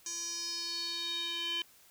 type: tone with band-pass filter sweep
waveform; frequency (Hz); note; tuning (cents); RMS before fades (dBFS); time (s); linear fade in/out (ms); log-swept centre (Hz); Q
square; 340.3; F4; -45; -37; 0.06-1.62; 2; 6300 to 3000; 6.6
effects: white hiss -61 dBFS RMS until 1.9 s